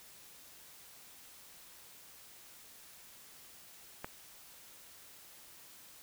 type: click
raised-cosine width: 0.5 ms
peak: -24 dBFS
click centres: 4.045 s
effects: white hiss -56 dBFS RMS until 6.02 s